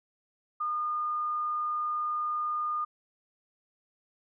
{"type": "tone", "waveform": "sine", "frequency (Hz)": 1218, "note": "D#6", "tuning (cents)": -37, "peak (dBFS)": -28, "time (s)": [0.6, 2.85], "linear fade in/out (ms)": 10, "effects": []}